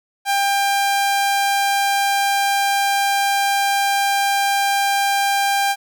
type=tone; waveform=sawtooth; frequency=796 Hz; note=G5; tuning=26 cents sharp; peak=-12 dBFS; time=0.25-5.76 s; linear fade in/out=50 ms; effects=none